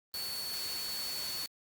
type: tone in noise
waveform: sine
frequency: 4435 Hz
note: C#8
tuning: in tune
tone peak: -37 dBFS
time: 0.14-1.46 s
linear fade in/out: 0 ms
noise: white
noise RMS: -41 dBFS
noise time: 0.14-1.46 s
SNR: +1 dB
effects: Opus 32 kbps